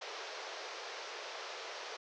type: band-pass noise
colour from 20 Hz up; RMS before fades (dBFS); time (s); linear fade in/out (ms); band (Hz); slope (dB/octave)
pink; -45; 0.01-1.97; 10; 400 to 6000; 48
effects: none